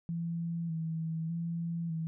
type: tone with vibrato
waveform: sine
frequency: 165 Hz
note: E3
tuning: 2 cents sharp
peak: -32 dBFS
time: 0.09-2.07 s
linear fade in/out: 0 ms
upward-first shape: square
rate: 0.83 Hz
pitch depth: 33 cents each way
effects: none